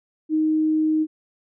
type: tone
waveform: sine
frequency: 311.9 Hz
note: D#4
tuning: 4 cents sharp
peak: -17 dBFS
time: 0.29-1.07 s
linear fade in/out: 50 ms
effects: none